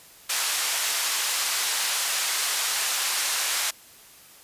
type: band-pass noise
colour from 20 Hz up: white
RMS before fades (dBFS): -26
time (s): 0.29-3.71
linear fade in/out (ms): 10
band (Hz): 860 to 9100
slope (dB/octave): 12
effects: white hiss -50 dBFS RMS until 4.43 s + resampled to 32000 Hz